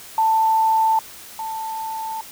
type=tone pair in turn; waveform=sine; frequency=887 / 887 Hz; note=A5 / A5; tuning=+14 / +14 cents; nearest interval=unison; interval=0 cents; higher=neither; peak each=-14 / -25 dBFS; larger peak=first; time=0.18-0.99 / 1.39-2.21 s; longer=second; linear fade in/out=2 ms; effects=white hiss -40 dBFS RMS until 2.31 s